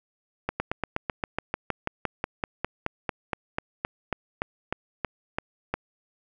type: slowing click train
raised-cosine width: 0.5 ms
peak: -11 dBFS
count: 26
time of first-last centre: 0.49-5.74 s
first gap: 110 ms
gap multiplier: 1.05
effects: none